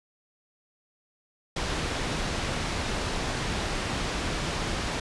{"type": "low-pass noise", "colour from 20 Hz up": "pink", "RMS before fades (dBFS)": -30, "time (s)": [1.56, 5], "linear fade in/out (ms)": 5, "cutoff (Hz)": 5700, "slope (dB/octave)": 12, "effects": ["resampled to 24000 Hz"]}